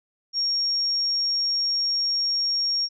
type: tone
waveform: sine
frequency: 5560 Hz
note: F8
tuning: 9 cents flat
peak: -21 dBFS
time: 0.33-2.89 s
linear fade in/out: 50 ms
effects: none